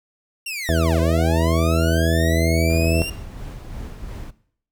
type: linear two-way sweep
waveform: sawtooth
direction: down then up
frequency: 2811 to 490 to 2811 Hz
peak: -23 dBFS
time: 0.46-3.1 s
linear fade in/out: 5 ms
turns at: 1 s
type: harmonic tone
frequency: 82.1 Hz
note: E2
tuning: 6 cents flat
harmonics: 1 / 2 / 3 / 4 / 5 / 6 / 7 / 8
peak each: -19 / -24 / -28 / -25 / -32 / -27 / -33 / -23 dBFS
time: 0.69-3.02 s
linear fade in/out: 0 ms
type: noise with tremolo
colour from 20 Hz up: brown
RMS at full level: -32 dBFS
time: 2.69-4.31 s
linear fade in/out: 10 ms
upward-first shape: sine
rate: 2.9 Hz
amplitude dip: 35%
effects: noise-tail reverb RT60 0.6 s tail -18 dB re dry